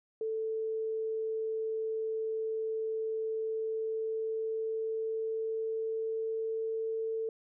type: tone with pitch glide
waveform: sine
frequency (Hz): 441.8 to 446.4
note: A4 to A4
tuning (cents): +7 to +25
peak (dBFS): -31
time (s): 0.21-7.29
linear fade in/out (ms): 2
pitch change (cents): +18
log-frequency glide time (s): 3.29-7.12
effects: none